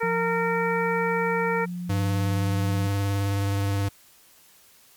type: harmonic tone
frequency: 459.8 Hz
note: A#4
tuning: 24 cents flat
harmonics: 1 / 2 / 3 / 4 / 5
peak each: -25 / -28 / -30 / -31 / -32 dBFS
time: 0-1.66 s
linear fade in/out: 20 ms
type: tone with pitch glide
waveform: sine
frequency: 174.61 to 177.15 Hz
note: F3 to F3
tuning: 0 to +25 cents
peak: -29 dBFS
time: 0.03-2.87 s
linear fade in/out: 2 ms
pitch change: +25 cents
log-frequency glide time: 0.37-1.63 s
type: tone with vibrato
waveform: square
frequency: 99.6 Hz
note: G2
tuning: 28 cents sharp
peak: -23 dBFS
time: 1.89-3.89 s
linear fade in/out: 10 ms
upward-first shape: sine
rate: 19 Hz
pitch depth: 17 cents each way
effects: white hiss -55 dBFS RMS until 4.96 s + MP3 96 kbps